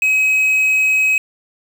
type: tone with quantisation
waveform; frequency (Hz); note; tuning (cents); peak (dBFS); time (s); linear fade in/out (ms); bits
triangle; 2545; D#7; +39; -10; 0.02-1.18; 2; 6
effects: none